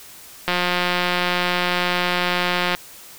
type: click train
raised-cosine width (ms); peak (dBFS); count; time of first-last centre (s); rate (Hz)
0.3; -4; 405; 0.48-2.75; 178
effects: white hiss -42 dBFS RMS until 3.18 s